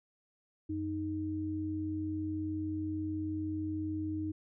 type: tone pair together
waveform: sine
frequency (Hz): 92.49 / 311.1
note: F#2 / D#4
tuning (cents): 0 / 0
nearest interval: octave + major sixth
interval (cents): 2100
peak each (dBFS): -39 / -34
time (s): 0.69-4.32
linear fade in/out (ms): 10
effects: none